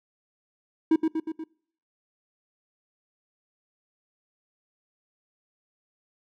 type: tone with echo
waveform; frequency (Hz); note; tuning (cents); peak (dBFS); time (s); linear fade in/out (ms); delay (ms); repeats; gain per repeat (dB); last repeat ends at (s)
triangle; 320; D#4; +49; -14; 0.91-0.96; 5; 120; 4; -4; 1.44
effects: noise-tail reverb RT60 0.6 s tail -24 dB re dry